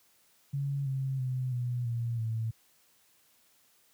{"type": "tone with pitch steps", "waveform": "sine", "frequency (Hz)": [139.9, 133.89, 128.14, 122.64, 117.37, 112.33], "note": ["C#3", "C3", "C3", "B2", "A#2", "A2"], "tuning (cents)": [16, 40, -36, -12, 12, 36], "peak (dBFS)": -29, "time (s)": [0.53, 2.51], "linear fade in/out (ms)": 10, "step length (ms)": 330, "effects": ["white hiss -66 dBFS RMS until 3.93 s", "high-pass 60 Hz 12 dB/octave"]}